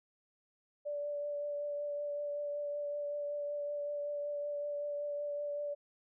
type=tone with vibrato; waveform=sine; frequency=582 Hz; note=D5; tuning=16 cents flat; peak=-35 dBFS; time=0.85-5.75 s; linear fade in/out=20 ms; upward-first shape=triangle; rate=5.3 Hz; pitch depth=16 cents each way; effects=none